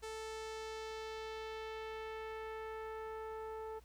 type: tone with low-pass filter sweep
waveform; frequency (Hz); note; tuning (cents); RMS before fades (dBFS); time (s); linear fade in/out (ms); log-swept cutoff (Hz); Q
sawtooth; 440; A4; 0; -45; 0.02-3.8; 20; 8700 to 1000; 1.1
effects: added 60 Hz sine -60 dBFS peak until 3.84 s + pink hiss -69 dBFS RMS until 3.84 s